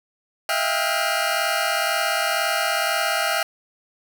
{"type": "tone cluster", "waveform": "20% pulse", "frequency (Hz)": [642, 684, 794, 1425], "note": ["E5", "F5", "G5", "F6"], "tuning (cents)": [-46, -36, 22, 34], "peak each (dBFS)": -21, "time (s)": [0.49, 3.43], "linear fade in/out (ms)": 2, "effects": []}